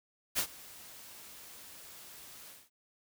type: noise with ADSR envelope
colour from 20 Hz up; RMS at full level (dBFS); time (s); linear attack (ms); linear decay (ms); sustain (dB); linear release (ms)
white; -29; 0.35-2.7; 33; 81; -22; 210
effects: none